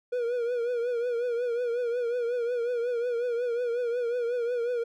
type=tone with vibrato; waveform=triangle; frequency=480 Hz; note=B4; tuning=49 cents flat; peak=-24 dBFS; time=0.12-4.84 s; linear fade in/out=10 ms; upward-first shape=triangle; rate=5.5 Hz; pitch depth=79 cents each way; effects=none